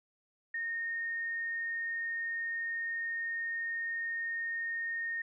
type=tone; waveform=sine; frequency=1843 Hz; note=A#6; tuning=20 cents flat; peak=-33 dBFS; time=0.54-5.22 s; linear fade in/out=5 ms; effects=none